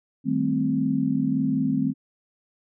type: chord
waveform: sine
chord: A half-diminished seventh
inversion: second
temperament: equal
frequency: 155.56 / 196 / 220 / 261.6 Hz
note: Eb3 / G3 / A3 / C4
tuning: 0 / 0 / 0 / 0 cents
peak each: -28 / -29 / -27 / -23 dBFS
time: 0.24-1.94 s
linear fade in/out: 50 ms
effects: none